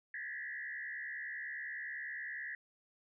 sine tone with frequency modulation, 1818 Hz, A#6, 44 cents flat, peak -40 dBFS, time 0.14-2.55 s, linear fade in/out 2 ms, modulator 69.9 Hz, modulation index 2.3, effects none

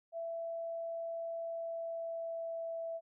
sine tone with pitch glide, 666 to 661.4 Hz, E5 to E5, +18 to +6 cents, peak -37 dBFS, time 0.12-3.01 s, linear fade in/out 50 ms, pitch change -12 cents, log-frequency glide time 1.42-2.86 s, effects none

